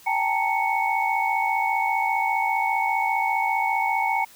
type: tone cluster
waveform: sine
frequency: 784 / 869 / 924 / 2218 Hz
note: G5 / A5 / A#5 / C#7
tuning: 0 / -22 / -16 / 0 cents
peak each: -26 dBFS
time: 0.06-4.25 s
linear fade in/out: 10 ms
effects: white hiss -50 dBFS RMS until 4.35 s